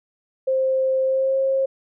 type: tone with pitch glide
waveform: sine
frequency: 526 to 536.1 Hz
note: C5 to C5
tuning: +9 to +42 cents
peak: -17 dBFS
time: 0.47-1.66 s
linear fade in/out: 10 ms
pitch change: +33 cents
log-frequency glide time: 1.04-1.37 s
effects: none